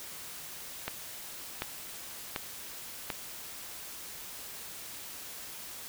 click train, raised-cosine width 0.3 ms, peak -16 dBFS, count 4, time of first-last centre 0.88-3.102 s, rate 1.35 Hz, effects white hiss -44 dBFS RMS until 5.88 s

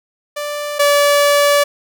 sawtooth tone pair in turn, 587.3 / 576.5 Hz, D5 / D5, 0 / -32 cents, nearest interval unison, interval 32 cents, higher first, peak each -17 / -6 dBFS, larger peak second, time 0.36-0.79 / 0.79-1.64 s, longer second, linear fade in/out 10 ms, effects none

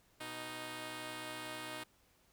5% pulse tone pair together, 123.54 / 311.1 Hz, B2 / D#4, +1 / 0 cents, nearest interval octave + major third, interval 1599 cents, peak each -38 / -32 dBFS, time 0.2-1.84 s, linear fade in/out 10 ms, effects pink hiss -70 dBFS RMS until 2.32 s

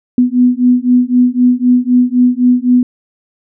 sine beating tone pair, 246.1 / 250 Hz, B3 / B3, -6 / +21 cents, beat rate 3.9 Hz, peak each -10 dBFS, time 0.18-2.83 s, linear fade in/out 2 ms, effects none

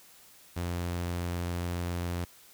sawtooth tone, 87.31 Hz, F2, in tune, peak -27 dBFS, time 0.56-2.25 s, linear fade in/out 10 ms, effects white hiss -56 dBFS RMS until 2.53 s

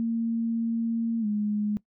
sine tone with pitch glide, 229.3 to 209.1 Hz, A#3 to G#3, -28 to +12 cents, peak -24 dBFS, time 0-1.77 s, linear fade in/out 0 ms, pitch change -160 cents, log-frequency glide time 1.2-1.26 s, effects noise-tail reverb RT60 0.1 s tail -20 dB re dry

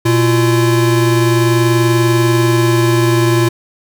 square tone pair together, 120.34 / 340.6 Hz, B2 / F4, -44 / -43 cents, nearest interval octave + tritone, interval 1801 cents, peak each -13 dBFS, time 0.05-3.49 s, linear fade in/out 10 ms, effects none

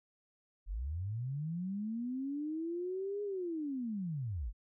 sine linear two-way sweep, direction up then down, 40 to 415.3 to 40 Hz, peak -35 dBFS, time 0.66-4.53 s, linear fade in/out 50 ms, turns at 3.23 s, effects none

